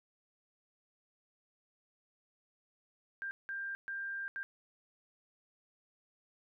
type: tone bursts at uneven times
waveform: sine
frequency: 1590 Hz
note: G6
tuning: 24 cents sharp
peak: -37 dBFS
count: 4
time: 3.22-3.31 / 3.49-3.75 / 3.88-4.28 / 4.36-4.43 s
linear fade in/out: 0 ms
effects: none